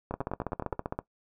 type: two click trains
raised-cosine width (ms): 1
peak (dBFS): -19 / -17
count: 7 / 14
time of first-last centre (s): 0.11-0.726 / 0.14-0.99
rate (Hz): 9.74 / 15.3
effects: noise-tail reverb RT60 0.1 s tail -18 dB re dry